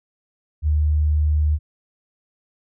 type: tone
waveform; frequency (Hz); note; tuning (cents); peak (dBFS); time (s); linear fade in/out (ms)
sine; 75.7; D#2; -47; -15; 0.62-1.59; 50
effects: none